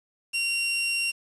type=tone; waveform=sawtooth; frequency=2756 Hz; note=F7; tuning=24 cents flat; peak=-21 dBFS; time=0.33-1.12 s; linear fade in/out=20 ms; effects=resampled to 24000 Hz + 8-bit